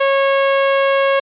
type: tone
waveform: sawtooth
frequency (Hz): 548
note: C#5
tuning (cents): -20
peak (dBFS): -8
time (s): 0-1.2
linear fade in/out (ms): 10
effects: resampled to 8000 Hz